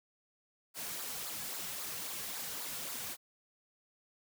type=noise with flanger; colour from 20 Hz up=white; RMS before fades=-41 dBFS; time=0.74-3.17 s; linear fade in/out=50 ms; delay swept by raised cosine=0.33 to 3.33 ms; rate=3.7 Hz; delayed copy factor=-0.65; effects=none